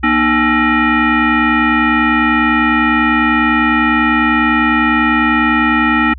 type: tone with frequency modulation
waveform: sine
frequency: 784 Hz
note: G5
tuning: in tune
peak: -9 dBFS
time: 0.03-6.14 s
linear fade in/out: 10 ms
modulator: 546 Hz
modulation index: 2.7
effects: added 65 Hz sine -28 dBFS peak until 6.18 s